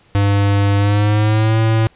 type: tone with pitch glide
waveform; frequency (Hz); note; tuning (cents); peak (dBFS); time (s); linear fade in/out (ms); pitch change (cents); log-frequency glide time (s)
square; 100.5 to 111.51; G2 to A2; +44 to +24; -12; 0.15-1.87; 0; +180; 0.77-1.58
effects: pink hiss -52 dBFS RMS until 1.95 s + resampled to 8000 Hz